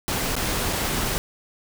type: noise with dropouts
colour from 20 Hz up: pink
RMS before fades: -25 dBFS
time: 0.08-1.18 s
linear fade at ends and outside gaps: 0 ms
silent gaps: 0.354-0.365 / 0.728-0.732 s
effects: none